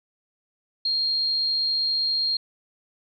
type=tone; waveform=sine; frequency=4225 Hz; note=C8; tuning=16 cents sharp; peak=-21 dBFS; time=0.85-2.37 s; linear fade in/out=5 ms; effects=none